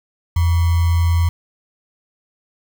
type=tone with sample-and-hold; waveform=sine; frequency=84.8 Hz; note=E2; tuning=50 cents sharp; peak=-12 dBFS; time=0.36-1.29 s; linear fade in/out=5 ms; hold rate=1050 Hz; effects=none